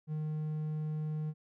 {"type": "tone", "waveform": "triangle", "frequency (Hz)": 153.9, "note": "D#3", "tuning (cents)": -19, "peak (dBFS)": -31, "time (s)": [0.07, 1.34], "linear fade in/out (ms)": 50, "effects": []}